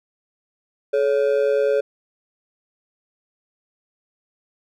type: ring-modulated tone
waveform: triangle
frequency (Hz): 493.9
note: B4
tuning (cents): 0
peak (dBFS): -11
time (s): 0.93-1.81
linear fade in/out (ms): 10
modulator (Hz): 65.1
effects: none